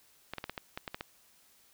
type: clicks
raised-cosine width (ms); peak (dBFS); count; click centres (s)
0.3; -21; 9; 0.336 / 0.383 / 0.441 / 0.496 / 0.578 / 0.775 / 0.878 / 0.945 / 1.009
effects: white hiss -64 dBFS RMS until 1.73 s